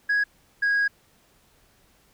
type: tone pair in turn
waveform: sine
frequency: 1661.2 / 1645.9 Hz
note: G#6 / G#6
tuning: 0 / -16 cents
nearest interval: unison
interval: 16 cents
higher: first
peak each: -17 dBFS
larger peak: neither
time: 0.09-0.24 / 0.62-0.88 s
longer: second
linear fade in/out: 10 ms
effects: tanh soft clip ceiling -18 dBFS + pink hiss -61 dBFS RMS until 2.13 s